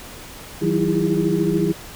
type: tone cluster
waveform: sine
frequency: 161.6 / 188.9 / 322.5 / 336.2 / 405.9 Hz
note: E3 / F#3 / E4 / E4 / G#4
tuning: -34 / +36 / -38 / +34 / -40 cents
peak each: -23 dBFS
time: 0.61-1.73 s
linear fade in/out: 20 ms
effects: pink hiss -38 dBFS RMS until 1.95 s